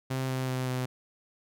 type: tone with pitch steps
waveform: sawtooth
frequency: 131.3 / 130.02 / 128.75 / 127.49 Hz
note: C3 / C3 / C3 / C3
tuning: +6 / -11 / -28 / -45 cents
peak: -25 dBFS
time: 0.1-0.86 s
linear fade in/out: 10 ms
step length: 190 ms
effects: none